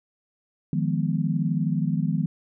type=chord; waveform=sine; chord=F half-diminished seventh; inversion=third; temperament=equal; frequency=155.56 / 174.61 / 207.7 / 246.9 Hz; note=Eb3 / F3 / Ab3 / Cb4; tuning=0 / 0 / 0 / 0 cents; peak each=-25 / -26 / -29 / -30 dBFS; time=0.73-2.26 s; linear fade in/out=2 ms; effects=none